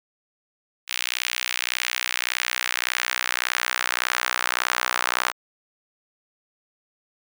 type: tone with high-pass filter sweep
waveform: sawtooth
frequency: 61.74 Hz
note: B1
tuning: in tune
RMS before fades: -26 dBFS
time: 0.87-5.33 s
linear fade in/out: 50 ms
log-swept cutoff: 2600 to 1200 Hz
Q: 1.5
effects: none